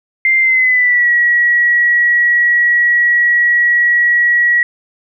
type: tone with pitch glide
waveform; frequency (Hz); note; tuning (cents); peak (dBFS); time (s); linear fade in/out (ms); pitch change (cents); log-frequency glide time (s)
sine; 2093 to 1919.3; C7 to B6; 0 to -50; -8; 0.25-4.63; 2; -150; 0.4-1.1
effects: none